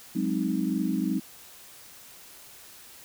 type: chord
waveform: sine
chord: Ab dominant seventh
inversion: third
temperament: equal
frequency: 185 / 207.7 / 261.6 / 311.1 Hz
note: Gb3 / Ab3 / C4 / Eb4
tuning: 0 / 0 / 0 / 0 cents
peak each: -30 dBFS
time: 0.15-1.2 s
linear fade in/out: 10 ms
effects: white hiss -49 dBFS RMS until 3.04 s